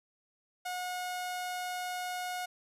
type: tone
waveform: sawtooth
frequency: 725 Hz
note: F#5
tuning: 35 cents flat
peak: -31 dBFS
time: 0.65-2.46 s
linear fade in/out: 10 ms
effects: resampled to 32000 Hz

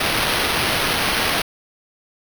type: noise with sample-and-hold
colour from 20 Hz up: white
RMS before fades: -20 dBFS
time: 0-1.42 s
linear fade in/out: 5 ms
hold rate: 7350 Hz
effects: none

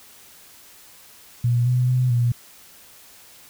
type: tone with pitch steps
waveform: sine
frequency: 120.4 / 124.9 / 126.6 / 120.2 Hz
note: B2 / B2 / B2 / B2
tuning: -44 / +20 / +43 / -46 cents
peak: -16 dBFS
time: 1.44-2.32 s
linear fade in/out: 5 ms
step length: 220 ms
effects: white hiss -48 dBFS RMS until 3.49 s

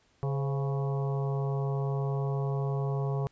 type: harmonic tone with a mistuned harmonic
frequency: 138.5 Hz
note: C#3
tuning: 1 cent flat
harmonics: 1 / 3 / 4 / 5 / 6 / 7 / 8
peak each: -28 / -36 / -42 / -42 / -46 / -46 / -46 dBFS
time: 0.23-3.27 s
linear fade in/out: 0 ms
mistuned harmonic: 4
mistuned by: -86 cents
effects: pink hiss -67 dBFS RMS until 3.31 s + resampled to 16000 Hz

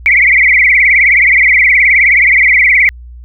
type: tone with vibrato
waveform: sine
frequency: 2144 Hz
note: C7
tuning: 42 cents sharp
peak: -4 dBFS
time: 0.06-2.89 s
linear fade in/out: 0 ms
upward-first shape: triangle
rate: 19 Hz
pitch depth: 180 cents each way
effects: added 60 Hz sine -28 dBFS peak until 3.24 s

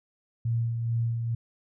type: tone with tremolo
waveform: sine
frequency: 116.1 Hz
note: A#2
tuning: 7 cents flat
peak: -23 dBFS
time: 0.45-1.35 s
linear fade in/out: 5 ms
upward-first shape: sine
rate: 2.3 Hz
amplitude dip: 40%
effects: none

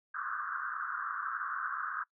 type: band-pass noise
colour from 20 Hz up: pink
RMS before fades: -37 dBFS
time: 0.14-2.04 s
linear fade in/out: 10 ms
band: 1100 to 1600 Hz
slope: 96 dB/octave
effects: noise-tail reverb RT60 0.1 s tail -22 dB re dry

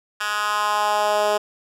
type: tone with high-pass filter sweep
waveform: 10% pulse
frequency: 209 Hz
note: G#3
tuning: 11 cents sharp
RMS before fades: -21 dBFS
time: 0.2-1.38 s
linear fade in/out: 10 ms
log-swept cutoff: 1600 to 510 Hz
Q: 2.4
effects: low-pass 11000 Hz 12 dB/octave

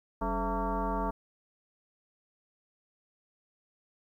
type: tone with frequency modulation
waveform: sine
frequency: 430 Hz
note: A4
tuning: 40 cents flat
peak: -28 dBFS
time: 0.21-1.11 s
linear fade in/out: 10 ms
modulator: 237 Hz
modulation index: 3
effects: 11-bit

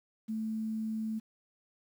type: tone with quantisation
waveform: sine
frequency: 220 Hz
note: A3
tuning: in tune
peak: -32 dBFS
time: 0.28-1.2 s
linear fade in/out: 20 ms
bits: 10
effects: none

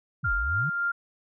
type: exponential two-way sweep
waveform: sine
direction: down then up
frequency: 167.2 to 41.2 to 167.2 Hz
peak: -28 dBFS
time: 0.23-0.7 s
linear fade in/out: 10 ms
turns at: 0.33 s
type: tone with tremolo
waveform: sine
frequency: 1396.9 Hz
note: F6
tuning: in tune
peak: -23 dBFS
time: 0.24-0.92 s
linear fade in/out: 10 ms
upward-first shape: triangle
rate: 3.6 Hz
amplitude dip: 40%
effects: none

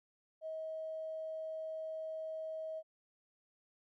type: tone with tanh clipping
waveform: triangle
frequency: 636 Hz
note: D#5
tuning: 38 cents sharp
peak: -39 dBFS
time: 0.41-2.83 s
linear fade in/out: 50 ms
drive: 3 dB
effects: none

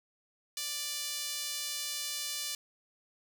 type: tone with high-pass filter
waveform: sawtooth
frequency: 588 Hz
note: D5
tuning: 2 cents sharp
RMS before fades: -37 dBFS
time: 0.57-2.55 s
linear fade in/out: 2 ms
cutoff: 4100 Hz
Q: 1.1
effects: none

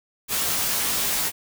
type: noise with comb filter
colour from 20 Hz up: white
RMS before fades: -24 dBFS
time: 0.28-1.32 s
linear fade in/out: 50 ms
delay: 16 ms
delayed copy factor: -0.75
effects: none

